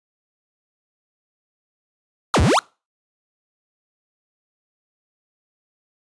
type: exponential two-way sweep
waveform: square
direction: down then up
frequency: 1447 to 62.6 to 1447 Hz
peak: -14 dBFS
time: 2.34-2.59 s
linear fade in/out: 0 ms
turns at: 2.41 s
effects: noise-tail reverb RT60 0.3 s tail -26 dB re dry + resampled to 22050 Hz